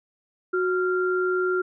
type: tone pair together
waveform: sine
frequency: 367.4 / 1386 Hz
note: F#4 / F6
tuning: -12 / -14 cents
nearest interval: octave + major seventh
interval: 2298 cents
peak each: -22 / -26 dBFS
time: 0.53-1.62 s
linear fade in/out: 10 ms
effects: none